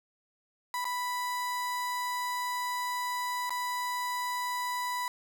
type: tone with dropouts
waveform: 35% pulse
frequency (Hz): 987.8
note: B5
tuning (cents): 0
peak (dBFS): -29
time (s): 0.74-5.08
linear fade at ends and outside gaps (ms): 1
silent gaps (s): 0.844-0.852 / 3.495-3.505
effects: none